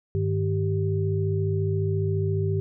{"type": "tone cluster", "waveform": "sine", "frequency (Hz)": [100.1, 154.6, 389.7], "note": ["G2", "D#3", "G4"], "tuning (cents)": [37, -11, -10], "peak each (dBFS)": [-24, -28, -28], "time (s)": [0.15, 2.6], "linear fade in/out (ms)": 0, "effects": []}